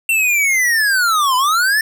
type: linear two-way sweep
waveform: square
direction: down then up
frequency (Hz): 2724 to 987.8 to 1801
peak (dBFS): -13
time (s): 0.09-1.81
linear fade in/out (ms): 2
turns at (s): 1.36
effects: none